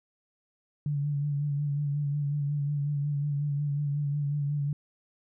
sine tone with vibrato, 144.6 Hz, D3, 27 cents flat, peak -26 dBFS, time 0.86-4.73 s, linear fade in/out 2 ms, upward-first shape sine, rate 5.5 Hz, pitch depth 37 cents each way, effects none

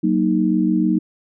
sine chord, D# minor, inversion first, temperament just, 186.68 / 233.3 / 311.1 Hz, F#3 / A#3 / D#4, +16 / +2 / 0 cents, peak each -19 / -20 / -18 dBFS, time 0.03-0.99 s, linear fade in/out 10 ms, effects none

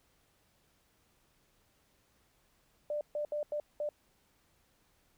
sine tone bursts at uneven times, 594 Hz, D5, 20 cents sharp, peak -32 dBFS, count 5, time 2.9-3.01 / 3.15-3.25 / 3.32-3.43 / 3.52-3.6 / 3.8-3.89 s, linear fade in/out 2 ms, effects pink hiss -71 dBFS RMS until 5.17 s

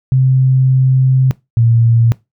sine tone pair in turn, 130.81 / 115.9 Hz, C3 / A#2, 0 / -10 cents, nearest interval major second, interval 210 cents, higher first, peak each -7 dBFS, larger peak neither, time 0.12-1.31 / 1.57-2.12 s, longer first, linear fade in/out 0 ms, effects noise-tail reverb RT60 0.2 s tail -20 dB re dry

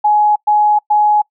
sine tone bursts, 840 Hz, G#5, 19 cents sharp, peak -8 dBFS, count 3, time 0.04-1.22 s, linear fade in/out 10 ms, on 320 ms, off 110 ms, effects noise-tail reverb RT60 0.1 s tail -24 dB re dry

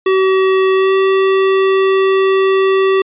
square tone with pitch glide, 380.3 to 384.7 Hz, F#4 to G4, +48 to -33 cents, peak -10 dBFS, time 0.06-3.02 s, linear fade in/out 5 ms, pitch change +19 cents, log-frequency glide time 0.74-0.93 s, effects resampled to 8000 Hz

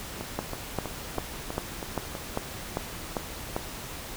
two click trains, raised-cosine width 1 ms, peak -13 / -19 dBFS, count 9 / 7, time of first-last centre 0.39-3.565 / 0.21-2.152 s, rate 2.52 / 3.09 Hz, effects pink hiss -39 dBFS RMS until 4.16 s

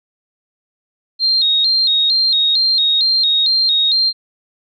sine tone with vibrato, 3959 Hz, B7, 3 cents sharp, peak -11 dBFS, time 1.19-4.13 s, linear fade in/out 50 ms, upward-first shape square, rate 2.2 Hz, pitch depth 93 cents each way, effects none

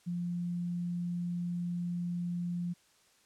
sine tone, 174.61 Hz, F3, in tune, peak -32 dBFS, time 0.06-2.74 s, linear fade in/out 20 ms, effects white hiss -66 dBFS RMS until 3.25 s + low-pass 9000 Hz 12 dB/octave

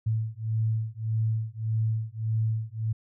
sine beating tone pair, 110 / 111.7 Hz, A2 / A2, 0 / +27 cents, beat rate 1.7 Hz, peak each -28 dBFS, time 0.06-2.93 s, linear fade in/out 10 ms, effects none

